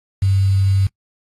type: tone with quantisation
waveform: sine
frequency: 97 Hz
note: G2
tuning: 18 cents flat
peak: -12 dBFS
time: 0.22-0.87 s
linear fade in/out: 5 ms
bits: 6
effects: noise-tail reverb RT60 0.1 s tail -25 dB re dry + AAC 32 kbps